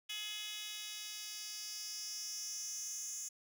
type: tone with high-pass filter sweep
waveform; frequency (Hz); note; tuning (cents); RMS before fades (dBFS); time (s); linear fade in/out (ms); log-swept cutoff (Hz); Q
10% pulse; 422.7; G#4; +31; -44; 0.09-3.29; 10; 3300 to 6800; 4.6
effects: none